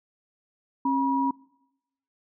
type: tone pair together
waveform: sine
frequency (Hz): 270.5 / 964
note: C#4 / B5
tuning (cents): -42 / -42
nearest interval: octave + minor seventh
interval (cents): 2200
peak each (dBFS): -24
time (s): 0.85-1.31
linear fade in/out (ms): 5
effects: noise-tail reverb RT60 0.9 s tail -24 dB re dry